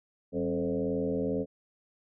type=tone with frequency modulation; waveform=sine; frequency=354 Hz; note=F4; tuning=23 cents sharp; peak=-27 dBFS; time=0.32-1.46 s; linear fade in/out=50 ms; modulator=82 Hz; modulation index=2.4; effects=none